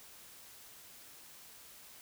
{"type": "silence", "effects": ["white hiss -55 dBFS RMS until 2.01 s"]}